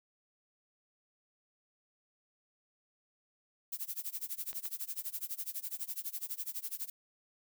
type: noise with tremolo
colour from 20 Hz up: violet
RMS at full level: -37 dBFS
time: 3.72-6.9 s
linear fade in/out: 5 ms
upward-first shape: sine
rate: 12 Hz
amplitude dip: 95%
type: clicks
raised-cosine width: 0.2 ms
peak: -31 dBFS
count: 2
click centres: 4.53 / 4.656 s
effects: none